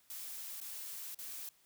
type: noise with dropouts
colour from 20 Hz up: blue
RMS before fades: -45 dBFS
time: 0.1-1.49 s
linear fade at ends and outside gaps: 2 ms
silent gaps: 0.603-0.613 / 1.147-1.188 s
effects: white hiss -69 dBFS RMS until 1.65 s